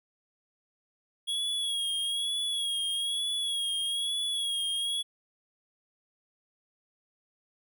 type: tone with vibrato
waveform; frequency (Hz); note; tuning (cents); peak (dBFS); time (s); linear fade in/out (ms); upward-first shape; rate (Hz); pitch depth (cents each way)
square; 3322; G#7; 0; -29; 1.27-5.03; 20; sine; 1.1; 48
effects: none